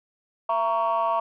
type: chord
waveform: sine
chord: A# diminished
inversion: second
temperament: just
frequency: 671.3 / 932.3 / 1118.8 Hz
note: E5 / A#5 / C#6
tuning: +31 / 0 / +16 cents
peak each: -24 dBFS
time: 0.49-1.2 s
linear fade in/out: 5 ms
effects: tanh soft clip ceiling -16 dBFS